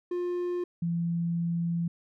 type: tone pair in turn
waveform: triangle / sine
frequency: 354.2 / 169.64 Hz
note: F4 / E3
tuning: +24 / +50 cents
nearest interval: octave + minor second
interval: 1274 cents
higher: first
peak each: -26 dBFS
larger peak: neither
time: 0.11-0.64 / 0.82-1.88 s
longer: second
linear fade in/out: 5 ms
effects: none